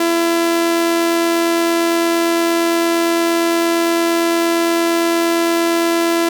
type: tone with amplitude modulation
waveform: sawtooth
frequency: 336.4 Hz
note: E4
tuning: 35 cents sharp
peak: -8 dBFS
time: 0-6.29 s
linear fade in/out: 5 ms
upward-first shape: sine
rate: 88.7 Hz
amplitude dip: 30%
effects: none